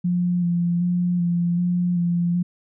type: tone with vibrato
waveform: sine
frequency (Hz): 175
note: F3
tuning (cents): +4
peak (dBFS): -18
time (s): 0.04-2.43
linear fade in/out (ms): 10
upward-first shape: square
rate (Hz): 1.3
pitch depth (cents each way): 20
effects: none